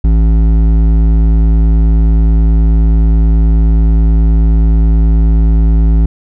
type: tone with hard clipping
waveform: triangle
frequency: 54.7 Hz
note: A1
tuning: 9 cents flat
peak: -7 dBFS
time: 0.04-6.06 s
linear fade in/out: 5 ms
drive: 14 dB
effects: none